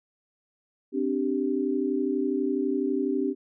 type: chord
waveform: sine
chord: C suspended second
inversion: none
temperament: equal with one note detuned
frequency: 261.6 / 293.7 / 389.5 Hz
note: C4 / D4 / G4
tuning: 0 / 0 / -11 cents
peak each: -28 dBFS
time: 0.92-3.35 s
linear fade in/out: 50 ms
effects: none